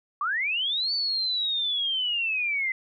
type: linear two-way sweep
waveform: sine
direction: up then down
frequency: 1108.7 to 4546 to 2030 Hz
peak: -24 dBFS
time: 0.21-2.72 s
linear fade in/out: 2 ms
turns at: 0.93 s
effects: none